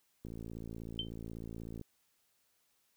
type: click train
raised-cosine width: 3 ms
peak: -32 dBFS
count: 89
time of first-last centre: 0.25-1.813 s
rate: 56.3 Hz
type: tone with exponential decay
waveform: sine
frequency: 3099 Hz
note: G7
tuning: 21 cents flat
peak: -30 dBFS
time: 0.99-1.1 s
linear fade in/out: 2 ms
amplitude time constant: 23 ms
effects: white hiss -75 dBFS RMS until 2.96 s